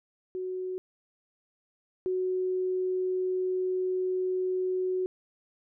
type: tone pair in turn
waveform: sine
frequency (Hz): 370 / 370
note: F#4 / F#4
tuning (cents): 0 / 0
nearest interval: unison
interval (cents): 0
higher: neither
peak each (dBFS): -31 / -26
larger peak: second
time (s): 0.35-0.78 / 2.06-5.06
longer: second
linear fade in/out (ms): 0
effects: none